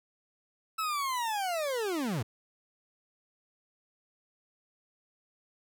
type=linear sweep; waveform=40% pulse; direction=down; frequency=1318.5 to 98 Hz; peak=-29 dBFS; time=0.78-2.23 s; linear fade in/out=10 ms; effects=none